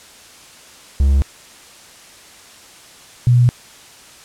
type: tone pair in turn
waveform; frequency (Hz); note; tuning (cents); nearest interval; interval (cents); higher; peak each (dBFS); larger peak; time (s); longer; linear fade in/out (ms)
triangle / sine; 68.8 / 122.29; C#2 / B2; -12 / -17; minor seventh; 995; second; -8; neither; 1-1.22 / 3.27-3.49; neither; 0
effects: white hiss -42 dBFS RMS until 4.24 s + low-pass 9000 Hz 12 dB/octave